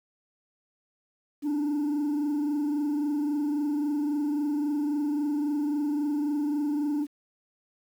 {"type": "tone with frequency modulation", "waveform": "sine", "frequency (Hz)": 293.7, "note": "D4", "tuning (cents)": 0, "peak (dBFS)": -22, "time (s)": [1.42, 7.07], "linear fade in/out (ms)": 50, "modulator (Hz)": 23.7, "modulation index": 0.47, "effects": ["tanh soft clip ceiling -24 dBFS", "9-bit"]}